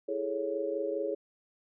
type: chord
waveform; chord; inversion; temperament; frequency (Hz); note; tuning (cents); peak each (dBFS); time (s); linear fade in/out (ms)
sine; A major seventh; second; equal; 329.6 / 415.3 / 440 / 554.4; E4 / G#4 / A4 / C#5; 0 / 0 / 0 / 0; -38 / -34 / -38 / -34; 0.08-1.15; 10
effects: none